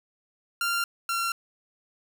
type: tone pair in turn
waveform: sawtooth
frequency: 1387 / 1367.9 Hz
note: F6 / F6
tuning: -12 / -36 cents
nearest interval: unison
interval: 24 cents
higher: first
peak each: -21 / -22 dBFS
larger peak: first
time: 0.61-0.84 / 1.09-1.32 s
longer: neither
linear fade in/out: 2 ms
effects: none